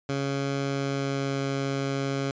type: tone with pitch glide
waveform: 15% pulse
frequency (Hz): 138.59 to 137.47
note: C#3 to C#3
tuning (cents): 0 to -14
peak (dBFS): -20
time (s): 0.09-2.31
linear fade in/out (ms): 2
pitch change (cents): -14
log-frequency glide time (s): 0.68-1.43
effects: resampled to 16000 Hz